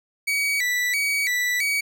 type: tone with vibrato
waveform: 40% pulse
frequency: 2111 Hz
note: C7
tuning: 15 cents sharp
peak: -20 dBFS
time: 0.27-1.81 s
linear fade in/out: 10 ms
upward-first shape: square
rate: 1.5 Hz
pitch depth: 120 cents each way
effects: none